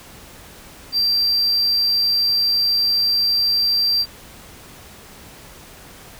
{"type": "tone", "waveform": "triangle", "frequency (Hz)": 4708, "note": "D8", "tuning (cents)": 3, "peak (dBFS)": -14, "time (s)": [0.92, 4.06], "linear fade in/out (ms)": 50, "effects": ["pink hiss -42 dBFS RMS until 6.19 s"]}